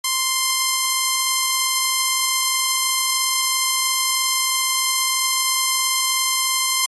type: tone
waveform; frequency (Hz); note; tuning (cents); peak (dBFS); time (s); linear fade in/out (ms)
5% pulse; 1046.5; C6; 0; -6; 0.04-6.86; 5
effects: AAC 32 kbps